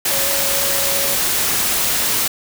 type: tone in noise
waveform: sine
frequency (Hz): 554.4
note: C#5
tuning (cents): 0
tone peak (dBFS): -26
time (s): 0.11-1.15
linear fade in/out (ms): 5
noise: white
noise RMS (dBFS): -18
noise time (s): 0.05-2.28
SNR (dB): -11
effects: none